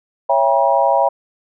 sine chord, C# diminished seventh, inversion none, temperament just, 554.4 / 665.2 / 798.3 / 957.9 Hz, C#5 / E5 / G5 / Bb5, 0 / +16 / +31 / +47 cents, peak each -17 dBFS, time 0.29-1.09 s, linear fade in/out 10 ms, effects none

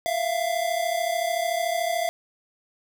square tone pair together, 664.9 / 698.5 Hz, E5 / F5, +15 / 0 cents, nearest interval minor second, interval 85 cents, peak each -27 dBFS, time 0.06-2.09 s, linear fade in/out 0 ms, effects 8-bit

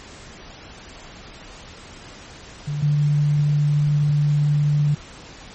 sine tone pair in turn, 146.2 / 147 Hz, D3 / D3, -7 / +2 cents, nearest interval unison, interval 9 cents, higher second, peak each -22 / -15 dBFS, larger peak second, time 2.67-2.82 / 2.82-4.95 s, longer second, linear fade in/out 10 ms, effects pink hiss -41 dBFS RMS until 5.54 s + MP3 32 kbps

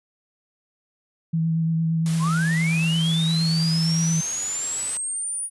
sine tone with vibrato, 163 Hz, E3, 19 cents flat, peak -19 dBFS, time 1.33-4.21 s, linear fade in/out 10 ms, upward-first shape sine, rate 8.7 Hz, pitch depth 17 cents each way
white noise, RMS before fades -34 dBFS, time 2.06-4.97 s, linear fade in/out 0 ms
sine linear sweep, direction up, 966 to 9660 Hz, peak -25 dBFS, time 2.19-5.5 s, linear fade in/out 50 ms
effects resampled to 24000 Hz

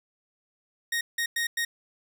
sawtooth tone bursts at uneven times, 1864.7 Hz, A#6, in tune, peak -22 dBFS, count 4, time 0.92-1.01 / 1.18-1.26 / 1.36-1.47 / 1.57-1.65 s, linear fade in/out 5 ms, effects none

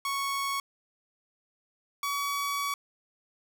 sawtooth tone pair in turn, 1108.7 / 1133.3 Hz, C#6 / C#6, 0 / +38 cents, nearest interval unison, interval 38 cents, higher second, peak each -25 dBFS, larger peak neither, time 0.05-0.6 / 2.03-2.74 s, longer second, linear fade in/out 2 ms, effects none

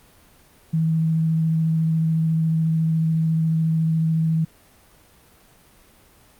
sine tone with vibrato, 161 Hz, E3, 41 cents flat, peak -17 dBFS, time 0.73-4.45 s, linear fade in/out 10 ms, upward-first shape square, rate 14 Hz, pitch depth 9 cents each way, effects pink hiss -53 dBFS RMS until 6.39 s + Opus 32 kbps

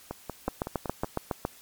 two click trains, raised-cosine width 1 ms, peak -19 / -13 dBFS, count 6 / 8, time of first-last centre 0.11-1.045 / 0.48-1.451 s, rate 5.35 / 7.21 Hz, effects white hiss -53 dBFS RMS until 1.61 s + MP3 96 kbps

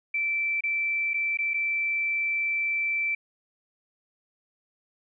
sine tone with dropouts, 2332 Hz, D7, 13 cents flat, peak -24 dBFS, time 0.14-3.15 s, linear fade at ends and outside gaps 5 ms, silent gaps 0.608-0.636 / 1.135-1.141 / 1.373-1.387 / 1.536-1.541 s, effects none

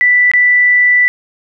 sine tone with dropouts, 1975.5 Hz, B6, in tune, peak -6 dBFS, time 0.01-1.08 s, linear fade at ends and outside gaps 0 ms, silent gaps 0.315-0.336 s, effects none

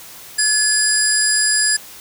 sine tone cluster, 1708 / 4920 / 7480 / 9950 Hz, G#6 / D#8 / A#8 / D#9, +48 / -20 / +5 / -1 cents, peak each -19 dBFS, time 0.38-1.77 s, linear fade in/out 10 ms, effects white hiss -38 dBFS RMS until 2 s

